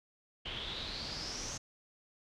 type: noise with low-pass filter sweep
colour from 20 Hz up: pink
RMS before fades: -41 dBFS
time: 0.45-1.58 s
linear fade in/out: 10 ms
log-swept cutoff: 3100 to 6400 Hz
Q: 7.1
effects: none